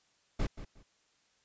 brown noise with echo, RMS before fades -30 dBFS, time 0.39-0.47 s, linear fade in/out 10 ms, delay 180 ms, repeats 2, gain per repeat -13 dB, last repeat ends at 0.83 s, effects white hiss -71 dBFS RMS until 1.44 s + resampled to 16000 Hz

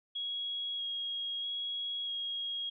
sine tone with vibrato, 3300 Hz, G#7, 12 cents flat, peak -34 dBFS, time 0.15-2.7 s, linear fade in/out 10 ms, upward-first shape square, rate 0.78 Hz, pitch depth 10 cents each way, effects none

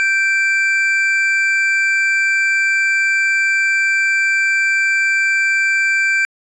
triangle tone pair together, 1564.4 / 2344 Hz, G6 / D7, -4 / -4 cents, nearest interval perfect fifth, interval 700 cents, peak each -14 dBFS, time 0-6.25 s, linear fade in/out 0 ms, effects resampled to 22050 Hz

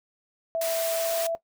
sine tone with pitch glide, 659.3 to 664.3 Hz, E5 to E5, 0 to +13 cents, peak -24 dBFS, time 0.55-1.35 s, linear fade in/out 0 ms, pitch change +13 cents, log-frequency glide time 0.98-1.12 s
white high-pass noise, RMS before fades -32 dBFS, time 0.61-1.27 s, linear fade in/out 5 ms, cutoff 400 Hz, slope 24 dB/octave
effects noise-tail reverb RT60 0.1 s tail -17 dB re dry

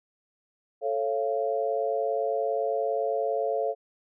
sine chord, A augmented, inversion none, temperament just, 440 / 550 / 687.5 Hz, A4 / C#5 / E#5, 0 / -14 / -27 cents, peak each -29 dBFS, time 0.81-3.75 s, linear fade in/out 50 ms, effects none

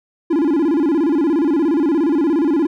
triangle tone with vibrato, 308.7 Hz, D#4, 14 cents flat, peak -11 dBFS, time 0.3-2.67 s, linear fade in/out 10 ms, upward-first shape square, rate 17 Hz, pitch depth 160 cents each way, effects none

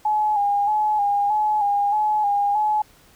sine tone with vibrato, 830.6 Hz, G#5, in tune, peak -17 dBFS, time 0.05-2.82 s, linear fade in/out 5 ms, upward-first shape square, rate 1.6 Hz, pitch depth 40 cents each way, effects pink hiss -53 dBFS RMS until 3.15 s

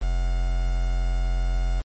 triangle tone with quantisation, 43.9 Hz, F1, 10 cents sharp, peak -18 dBFS, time 0.01-1.82 s, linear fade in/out 20 ms, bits 6, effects MP3 32 kbps

